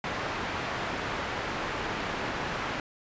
white low-pass noise, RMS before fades -33 dBFS, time 0.04-2.8 s, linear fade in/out 2 ms, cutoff 1700 Hz, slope 12 dB/octave, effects resampled to 16000 Hz

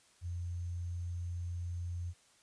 sine tone with sample-and-hold, 87.31 Hz, F2, in tune, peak -36 dBFS, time 0.21-2.14 s, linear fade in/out 50 ms, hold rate 6300 Hz, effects white hiss -66 dBFS RMS until 2.42 s + resampled to 22050 Hz

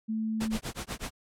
sine tone, 220 Hz, A3, in tune, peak -28 dBFS, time 0.08-0.58 s, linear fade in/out 20 ms
pink noise with tremolo, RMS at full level -34 dBFS, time 0.4-1.11 s, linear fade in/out 10 ms, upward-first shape sine, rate 8.1 Hz, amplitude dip 100%
effects low-pass 11000 Hz 12 dB/octave

